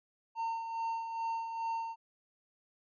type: tone with tremolo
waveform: triangle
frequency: 911 Hz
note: A#5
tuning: 40 cents flat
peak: -30 dBFS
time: 0.35-1.96 s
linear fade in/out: 50 ms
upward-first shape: sine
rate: 2.4 Hz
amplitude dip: 50%
effects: resampled to 16000 Hz